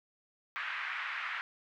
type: band-pass noise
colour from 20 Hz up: white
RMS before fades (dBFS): -38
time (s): 0.56-1.41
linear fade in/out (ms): 0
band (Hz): 1200 to 2200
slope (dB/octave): 24
effects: none